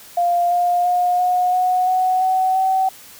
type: tone with pitch steps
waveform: sine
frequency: 698.5 / 707 / 715.7 / 724.4 / 733.2 / 742.2 / 751.2 / 760.4 Hz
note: F5 / F5 / F5 / F#5 / F#5 / F#5 / F#5 / F#5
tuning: 0 / +21 / +42 / -37 / -16 / +5 / +26 / +47 cents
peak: -14 dBFS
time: 0.17-2.89 s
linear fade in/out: 5 ms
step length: 340 ms
effects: white hiss -42 dBFS RMS until 3.19 s